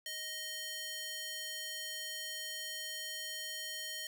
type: tone with high-pass filter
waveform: square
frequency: 622.3 Hz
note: D#5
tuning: in tune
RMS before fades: -42 dBFS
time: 0.06-4.07 s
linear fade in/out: 2 ms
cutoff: 2600 Hz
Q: 0.96
effects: none